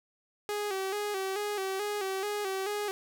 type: tone with vibrato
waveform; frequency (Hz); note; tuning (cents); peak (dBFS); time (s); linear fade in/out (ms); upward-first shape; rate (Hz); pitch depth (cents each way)
sawtooth; 398.8; G4; +30; -27; 0.49-2.91; 0; square; 2.3; 68
effects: none